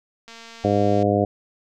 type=click train; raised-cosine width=0.2 ms; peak=-25 dBFS; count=172; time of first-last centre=0.28-1.027 s; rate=229 Hz
type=harmonic tone; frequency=101.9 Hz; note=G#2; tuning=32 cents flat; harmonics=1 / 2 / 3 / 4 / 5 / 6 / 7; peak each=-24 / -24 / -24 / -24 / -24 / -24 / -24 dBFS; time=0.64-1.25 s; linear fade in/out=5 ms
effects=none